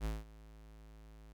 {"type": "tone with ADSR envelope", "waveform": "square", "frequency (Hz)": 53.8, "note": "A1", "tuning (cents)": -38, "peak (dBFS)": -34, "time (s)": [0, 1.33], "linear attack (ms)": 50, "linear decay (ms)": 190, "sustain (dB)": -20, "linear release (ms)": 10, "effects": []}